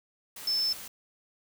sine tone in noise, 5274 Hz, E8, in tune, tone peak -25 dBFS, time 0.47-0.73 s, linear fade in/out 5 ms, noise white, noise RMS -43 dBFS, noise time 0.36-0.88 s, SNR +15 dB, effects none

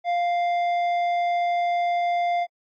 sine tone with tanh clipping, 698.5 Hz, F5, in tune, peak -22 dBFS, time 0.04-2.47 s, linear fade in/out 50 ms, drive 9 dB, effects AAC 48 kbps

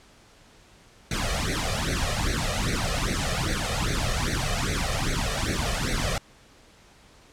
pink noise with flanger, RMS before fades -26 dBFS, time 1.11-6.18 s, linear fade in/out 2 ms, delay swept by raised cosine 0.48 to 1.68 ms, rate 2.5 Hz, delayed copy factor +0.95, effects pink hiss -54 dBFS RMS until 7.32 s + low-pass 8000 Hz 12 dB/octave

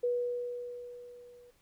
sine tone with level ramp, 487 Hz, B4, 24 cents flat, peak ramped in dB -26 to -54 dBFS, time 0.03-1.51 s, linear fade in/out 10 ms, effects pink hiss -69 dBFS RMS until 1.61 s

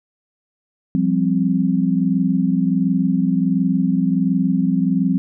sine chord, F suspended second, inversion none, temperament equal, 174.61 / 196 / 261.6 Hz, F3 / G3 / C4, 0 / 0 / 0 cents, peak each -19 dBFS, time 0.95-5.18 s, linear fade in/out 0 ms, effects none

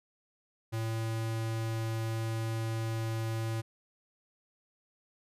square tone, 112.6 Hz, A2, 40 cents sharp, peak -32 dBFS, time 0.72-3.62 s, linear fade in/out 20 ms, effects resampled to 32000 Hz

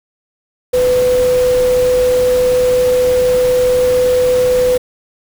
sine tone in noise, 501 Hz, B4, 25 cents sharp, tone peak -9 dBFS, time 0.73-4.78 s, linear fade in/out 10 ms, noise pink, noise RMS -25 dBFS, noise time 0.73-4.78 s, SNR +13 dB, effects none

